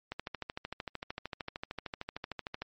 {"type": "click train", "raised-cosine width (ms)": 0.3, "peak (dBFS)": -21, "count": 34, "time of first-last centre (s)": [0.12, 2.62], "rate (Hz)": 13.2, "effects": ["MP3 32 kbps"]}